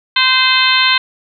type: harmonic tone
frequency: 517 Hz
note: C5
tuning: 21 cents flat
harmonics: 2 / 3 / 4 / 5 / 6 / 7 / 8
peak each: -17 / -17 / -17 / -17 / -17 / -17 / -17 dBFS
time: 0.16-0.98 s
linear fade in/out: 5 ms
effects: none